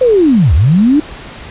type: linear two-way sweep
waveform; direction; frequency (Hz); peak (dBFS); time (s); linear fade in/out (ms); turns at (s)
sine; down then up; 527 to 63.5 to 310.9; -5; 0.01-1; 5; 0.54
effects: pink hiss -30 dBFS RMS until 1.5 s + resampled to 8000 Hz